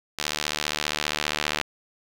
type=tone with band-pass filter sweep; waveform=sawtooth; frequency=75 Hz; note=D2; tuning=37 cents sharp; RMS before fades=-29 dBFS; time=0.18-1.62 s; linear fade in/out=10 ms; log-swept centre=4500 to 2900 Hz; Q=0.94; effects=8-bit